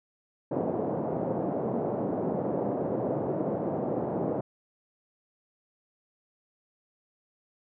white band-pass noise, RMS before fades -30 dBFS, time 0.51-4.41 s, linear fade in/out 5 ms, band 130 to 640 Hz, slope 24 dB/octave, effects none

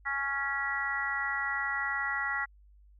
harmonic tone, 277.2 Hz, C#4, in tune, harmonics 3 / 4 / 5 / 6 / 7, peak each -39 / -40 / -35 / -39 / -32 dBFS, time 0.05-2.46 s, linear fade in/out 20 ms, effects added 50 Hz sine -55 dBFS peak until 2.99 s

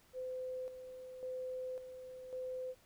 sine tone with tremolo, 511 Hz, C5, 41 cents flat, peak -39 dBFS, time 0.13-2.75 s, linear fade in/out 50 ms, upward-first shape square, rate 0.91 Hz, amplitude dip 60%, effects pink hiss -67 dBFS RMS until 2.85 s

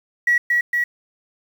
sine tone with echo, 1925 Hz, B6, 45 cents flat, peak -12 dBFS, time 0.27-0.38 s, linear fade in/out 5 ms, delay 230 ms, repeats 2, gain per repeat -2 dB, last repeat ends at 0.84 s, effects tanh soft clip ceiling -9 dBFS + 7-bit

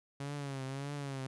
sawtooth tone with vibrato, 138.4 Hz, C#3, 2 cents flat, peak -34 dBFS, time 0.2-1.27 s, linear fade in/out 5 ms, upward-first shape triangle, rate 1.7 Hz, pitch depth 91 cents each way, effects resampled to 24000 Hz

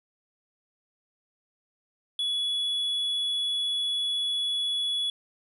triangle tone, 3394 Hz, G#7, 37 cents sharp, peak -24 dBFS, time 2.19-5.1 s, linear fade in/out 2 ms, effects resampled to 32000 Hz

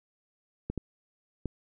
clicks, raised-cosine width 3 ms, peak -19 dBFS, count 3, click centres 0.7 / 0.777 / 1.457 s, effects none

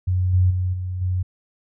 sine tone with level steps, 91.5 Hz, F#2, 19 cents flat, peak -17 / -13 / -19 / -24 / -19 dBFS, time 0.07-1.23 s, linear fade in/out 10 ms, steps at 0.33 / 0.5 / 0.73 / 1.01 s, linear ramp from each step 10 ms, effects none

